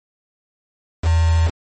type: tone with quantisation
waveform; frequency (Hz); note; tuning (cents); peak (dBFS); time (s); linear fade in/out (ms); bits
sine; 82.41; E2; 0; -12; 1.02-1.51; 50; 4
effects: MP3 32 kbps